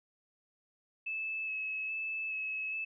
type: tone with vibrato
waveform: sine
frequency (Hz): 2600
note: E7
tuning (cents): -24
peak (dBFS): -34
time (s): 1.06-2.85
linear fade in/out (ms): 10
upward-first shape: square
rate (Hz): 1.2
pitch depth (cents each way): 13
effects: none